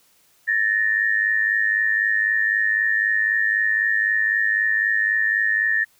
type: tone pair together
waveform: sine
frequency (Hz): 1747 / 1850.9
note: A6 / A#6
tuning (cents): -13 / -13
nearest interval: minor second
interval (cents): 100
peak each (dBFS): -20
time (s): 0.47-5.85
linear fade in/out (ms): 20
effects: white hiss -59 dBFS RMS until 5.99 s